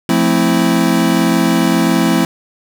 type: chord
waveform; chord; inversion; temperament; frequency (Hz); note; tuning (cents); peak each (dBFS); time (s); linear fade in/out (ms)
square; F major seventh; none; equal; 174.61 / 220 / 261.6 / 329.6; F3 / A3 / C4 / E4; 0 / 0 / 0 / 0; -17; 0.09-2.25; 2
effects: none